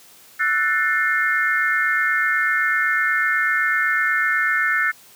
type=chord; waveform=sine; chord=F# half-diminished seventh; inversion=third; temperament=just; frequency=1332 / 1480 / 1776 / 2131 Hz; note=E6 / F#6 / A6 / C7; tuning=+18 / 0 / +16 / +31 cents; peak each=-25 / -22 / -20 / -24 dBFS; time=0.39-4.92 s; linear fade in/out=20 ms; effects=white hiss -48 dBFS RMS until 5.15 s + high-pass 80 Hz 12 dB/octave